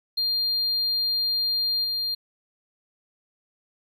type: tone with level steps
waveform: triangle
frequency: 4200 Hz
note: C8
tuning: 6 cents sharp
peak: -20 / -23 dBFS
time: 0.17-2.15 s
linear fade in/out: 10 ms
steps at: 1.84 s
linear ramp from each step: 5 ms
effects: tanh soft clip ceiling -16 dBFS + 10-bit